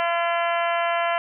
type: harmonic tone with a mistuned harmonic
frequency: 340.9 Hz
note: F4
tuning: 42 cents flat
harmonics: 2 / 3 / 4 / 5 / 6 / 7 / 8 / 9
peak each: -23 / -27 / -29 / -31 / -33 / -34 / -35 / -36 dBFS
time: 0-1.18 s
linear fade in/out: 0 ms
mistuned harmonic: 7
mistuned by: -29 cents
effects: none